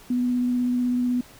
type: tone with vibrato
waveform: sine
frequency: 246.9 Hz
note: B3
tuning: in tune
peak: -20 dBFS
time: 0.1-1.21 s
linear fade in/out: 5 ms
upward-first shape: sine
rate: 16 Hz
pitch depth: 11 cents each way
effects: pink hiss -49 dBFS RMS until 1.39 s